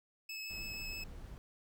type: tone with vibrato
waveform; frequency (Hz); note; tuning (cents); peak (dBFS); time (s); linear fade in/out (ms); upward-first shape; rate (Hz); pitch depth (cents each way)
25% pulse; 2595; E7; -28; -38; 0.29-1.04; 5; sine; 6.3; 9
type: noise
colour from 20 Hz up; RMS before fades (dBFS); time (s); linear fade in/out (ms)
brown; -48; 0.5-1.38; 0
effects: none